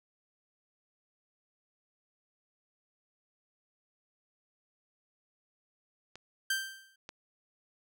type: clicks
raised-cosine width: 0.2 ms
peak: -29 / -26 dBFS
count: 2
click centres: 6.156 / 7.091 s
type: tone with exponential decay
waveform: sawtooth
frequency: 1568 Hz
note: G6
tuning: in tune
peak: -23 dBFS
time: 6.5-6.96 s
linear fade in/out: 5 ms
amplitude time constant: 100 ms
effects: none